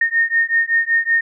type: beating tone pair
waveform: sine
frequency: 1835 / 1840.3 Hz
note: A#6 / A#6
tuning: -28 / -23 cents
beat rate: 5.3 Hz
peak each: -17 dBFS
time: 0.01-1.21 s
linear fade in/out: 5 ms
effects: none